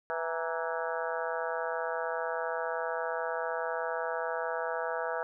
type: harmonic tone with a mistuned harmonic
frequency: 164.81 Hz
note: E3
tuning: in tune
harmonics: 3 / 4 / 5 / 6 / 7 / 8 / 9 / 10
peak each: -36 / -36 / -41 / -39 / -44 / -41 / -40 / -42 dBFS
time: 0.1-5.23 s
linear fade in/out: 0 ms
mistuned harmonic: 6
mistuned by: -89 cents
effects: none